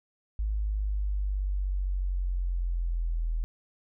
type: linear sweep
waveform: sine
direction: down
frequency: 52.8 to 40.42 Hz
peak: -26 dBFS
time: 0.39-3.44 s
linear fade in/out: 0 ms
effects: none